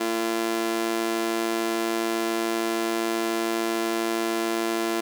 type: tone with amplitude modulation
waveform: sawtooth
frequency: 340.9 Hz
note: F4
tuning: 42 cents flat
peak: -16 dBFS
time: 0-5.01 s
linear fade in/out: 10 ms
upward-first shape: sine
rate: 113 Hz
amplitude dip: 85%
effects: none